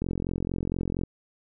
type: click train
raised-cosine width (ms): 3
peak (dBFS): -16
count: 46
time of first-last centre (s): 0.02-1.036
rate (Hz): 44.3
effects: none